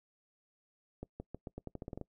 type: accelerating click train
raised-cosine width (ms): 2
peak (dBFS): -28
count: 12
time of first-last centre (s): 1.03-2.013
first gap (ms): 170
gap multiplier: 0.86
effects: noise-tail reverb RT60 0.1 s tail -23 dB re dry